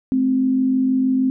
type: tone pair together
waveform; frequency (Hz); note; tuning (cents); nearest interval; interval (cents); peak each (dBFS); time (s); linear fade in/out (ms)
sine; 215 / 261.4; A3 / C4; -40 / -1; minor third; 339; -25 / -15; 0.12-1.3; 0
effects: none